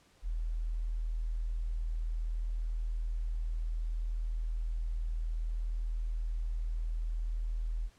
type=tone; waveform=sine; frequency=40.31 Hz; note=E1; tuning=38 cents flat; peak=-31 dBFS; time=0.22-7.9 s; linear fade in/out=50 ms; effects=pink hiss -65 dBFS RMS until 7.98 s + low-pass 9000 Hz 12 dB/octave